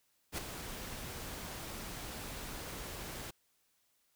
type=noise with ADSR envelope; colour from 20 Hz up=pink; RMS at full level=-35 dBFS; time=0.32-3.31 s; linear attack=58 ms; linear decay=8 ms; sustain=-9 dB; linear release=10 ms; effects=white hiss -75 dBFS RMS until 4.15 s